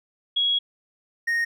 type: tone pair in turn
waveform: sine / triangle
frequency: 3322 / 1858 Hz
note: G#7 / A#6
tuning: 0 / -6 cents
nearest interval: minor seventh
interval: 1006 cents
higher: first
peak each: -19 dBFS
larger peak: neither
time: 0.36-0.59 / 1.27-1.45 s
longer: first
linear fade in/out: 10 ms
effects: none